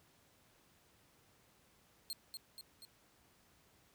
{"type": "tone with echo", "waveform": "sawtooth", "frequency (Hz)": 4220, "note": "C8", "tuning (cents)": 14, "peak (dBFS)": -37, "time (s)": [2.1, 2.13], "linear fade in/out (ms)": 0, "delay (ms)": 240, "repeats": 3, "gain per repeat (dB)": -4, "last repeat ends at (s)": 2.85, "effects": ["pink hiss -69 dBFS RMS until 3.94 s", "high-pass 60 Hz 12 dB/octave"]}